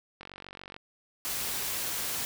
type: click train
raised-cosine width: 0.3 ms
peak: -27 dBFS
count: 27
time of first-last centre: 0.21-0.764 s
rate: 46.9 Hz
type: noise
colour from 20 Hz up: white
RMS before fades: -33 dBFS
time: 1.25-2.25 s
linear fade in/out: 0 ms
effects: none